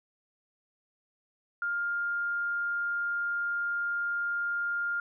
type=tone; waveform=sine; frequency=1405 Hz; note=F6; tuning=10 cents sharp; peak=-28 dBFS; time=1.62-5 s; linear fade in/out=2 ms; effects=none